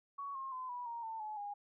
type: tone with pitch steps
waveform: sine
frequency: 1120 / 1070.7 / 1023.5 / 978.4 / 935.3 / 894.1 / 854.7 / 817.1 Hz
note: C#6 / C6 / C6 / B5 / A#5 / A5 / G#5 / G#5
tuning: +18 / +40 / -38 / -16 / +6 / +28 / +49 / -28 cents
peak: -40 dBFS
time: 0.18-1.54 s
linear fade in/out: 10 ms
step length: 170 ms
effects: none